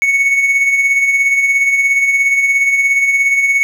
triangle tone with tremolo, 2217 Hz, C#7, in tune, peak -6 dBFS, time 0.02-3.63 s, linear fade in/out 0 ms, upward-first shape sine, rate 17 Hz, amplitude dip 45%, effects none

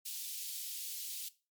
white high-pass noise, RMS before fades -42 dBFS, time 0.05-1.29 s, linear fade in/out 10 ms, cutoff 3000 Hz, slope 24 dB/octave, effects noise-tail reverb RT60 0.3 s tail -17 dB re dry + MP3 96 kbps

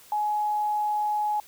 sine tone, 841 Hz, G#5, 22 cents sharp, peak -23 dBFS, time 0.12-1.4 s, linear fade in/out 2 ms, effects white hiss -52 dBFS RMS until 1.47 s

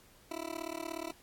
20% pulse tone with amplitude modulation, 330.2 Hz, E4, 3 cents sharp, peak -29 dBFS, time 0.31-1.11 s, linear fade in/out 5 ms, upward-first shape sine, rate 36.8 Hz, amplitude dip 100%, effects pink hiss -61 dBFS RMS until 1.22 s + AAC 64 kbps

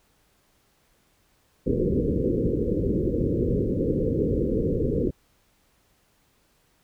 white low-pass noise, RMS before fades -24 dBFS, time 1.66-5.11 s, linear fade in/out 10 ms, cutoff 510 Hz, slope 96 dB/octave, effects pink hiss -65 dBFS RMS until 6.83 s

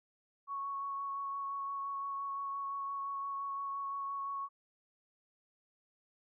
sine tone with vibrato, 1108.7 Hz, C#6, in tune, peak -36 dBFS, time 0.47-4.49 s, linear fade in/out 50 ms, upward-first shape sine, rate 5.8 Hz, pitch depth 11 cents each way, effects none

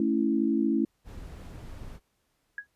sine chord, A major, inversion none, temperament equal, 220 / 277.2 / 329.6 Hz, A3 / C#4 / E4, 0 / 0 / 0 cents, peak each -27 dBFS, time 0-0.85 s, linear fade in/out 2 ms
brown noise, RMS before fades -42 dBFS, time 1.04-2 s, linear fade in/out 50 ms
sine tone with exponential decay, 1661.2 Hz, G#6, in tune, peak -29 dBFS, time 2.58-2.67 s, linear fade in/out 2 ms, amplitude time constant 18 ms
effects pink hiss -74 dBFS RMS until 2.75 s + resampled to 32000 Hz

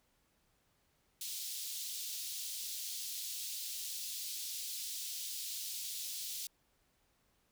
pink high-pass noise, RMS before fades -42 dBFS, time 1.21-6.47 s, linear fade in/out 2 ms, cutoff 3600 Hz, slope 24 dB/octave, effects pink hiss -75 dBFS RMS until 7.51 s

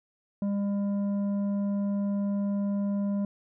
triangle tone with tanh clipping, 201.1 Hz, G3, 44 cents sharp, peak -27 dBFS, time 0.42-3.25 s, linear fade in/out 2 ms, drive 12 dB, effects none

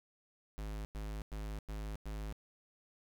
square tone bursts, 52.4 Hz, G#1, 16 cents sharp, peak -40 dBFS, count 5, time 0.58-2.326 s, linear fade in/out 0 ms, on 270 ms, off 99 ms, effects none

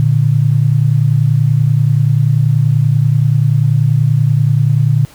sine tone pair together, 116.45 / 146.83 Hz, A#2 / D3, -1 / 0 cents, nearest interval major third, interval 401 cents, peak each -11 dBFS, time 0-5.05 s, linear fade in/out 0 ms, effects pink hiss -42 dBFS RMS until 5.14 s

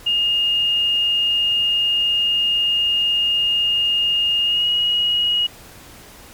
sine tone with pitch glide, 2838 to 2891 Hz, F7 to F#7, +27 to -41 cents, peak -15 dBFS, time 0.06-5.47 s, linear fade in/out 10 ms, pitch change +32 cents, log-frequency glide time 4.44-4.68 s, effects pink hiss -42 dBFS RMS until 6.33 s + MP3 96 kbps

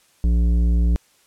sine tone with tanh clipping, 58.4 Hz, A#1, 4 cents sharp, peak -16 dBFS, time 0.24-0.96 s, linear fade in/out 0 ms, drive 11 dB, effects white hiss -58 dBFS RMS until 1.26 s + low-pass 11000 Hz 12 dB/octave

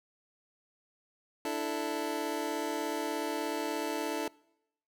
25% pulse chord, D suspended second, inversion none, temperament just, 293.7 / 330.4 / 440.5 Hz, D4 / E4 / A4, 0 / +4 / +2 cents, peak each -33 dBFS, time 1.45-4.28 s, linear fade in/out 2 ms, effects noise-tail reverb RT60 0.8 s tail -24 dB re dry

